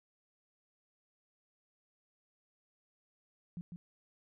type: tone with echo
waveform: sine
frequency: 174.61 Hz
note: F3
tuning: in tune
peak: -39 dBFS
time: 3.57-3.61 s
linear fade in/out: 0 ms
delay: 150 ms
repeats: 1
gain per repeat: -4 dB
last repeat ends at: 3.76 s
effects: none